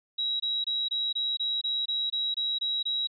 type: tone bursts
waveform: sine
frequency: 3860 Hz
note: B7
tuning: 40 cents flat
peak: -26 dBFS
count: 12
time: 0.18-3.073 s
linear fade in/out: 10 ms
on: 220 ms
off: 23 ms
effects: none